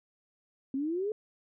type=exponential sweep; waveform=sine; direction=up; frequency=260.6 to 440 Hz; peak=-29 dBFS; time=0.74-1.12 s; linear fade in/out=2 ms; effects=none